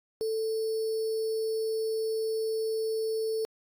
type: tone with sample-and-hold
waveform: sine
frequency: 441.9 Hz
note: A4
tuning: 7 cents sharp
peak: -27 dBFS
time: 0.21-3.45 s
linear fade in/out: 0 ms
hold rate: 4900 Hz
effects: AAC 64 kbps